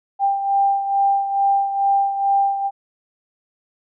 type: beating tone pair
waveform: sine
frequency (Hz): 792 / 794.3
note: G5 / G5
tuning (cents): +18 / +23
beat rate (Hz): 2.3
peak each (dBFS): -16 / -23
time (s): 0.19-2.71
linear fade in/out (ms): 50
effects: none